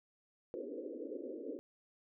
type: band-pass noise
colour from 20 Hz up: white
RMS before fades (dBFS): -44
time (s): 0.54-1.59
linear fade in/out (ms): 0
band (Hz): 250 to 540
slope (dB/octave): 96
effects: none